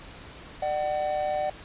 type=tone pair together; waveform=triangle; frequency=599 / 753.3 Hz; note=D5 / F#5; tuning=+34 / +31 cents; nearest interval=major third; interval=397 cents; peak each=-26 dBFS; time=0.62-1.5 s; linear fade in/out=5 ms; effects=pink hiss -45 dBFS RMS until 1.64 s + resampled to 8000 Hz